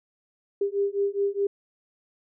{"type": "beating tone pair", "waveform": "sine", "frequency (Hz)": [398, 402.8], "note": ["G4", "G4"], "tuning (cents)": [26, 47], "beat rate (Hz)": 4.8, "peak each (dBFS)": -26, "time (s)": [0.61, 1.47], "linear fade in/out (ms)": 5, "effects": []}